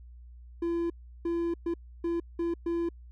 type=tone bursts at uneven times; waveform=triangle; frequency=339.2 Hz; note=E4; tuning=50 cents sharp; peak=-25 dBFS; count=6; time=0.62-0.9 / 1.25-1.54 / 1.66-1.74 / 2.04-2.2 / 2.39-2.54 / 2.66-2.89 s; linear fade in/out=5 ms; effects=added 60 Hz sine -46 dBFS peak until 3.11 s